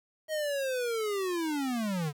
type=linear sweep; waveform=square; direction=down; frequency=634 to 138.59 Hz; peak=-30 dBFS; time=0.28-2.13 s; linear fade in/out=50 ms; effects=10-bit